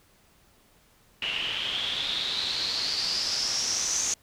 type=noise with low-pass filter sweep; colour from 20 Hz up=white; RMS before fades=-29 dBFS; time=1.22-4.14 s; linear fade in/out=2 ms; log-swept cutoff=2800 to 6500 Hz; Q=8.3; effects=pink hiss -61 dBFS RMS until 4.22 s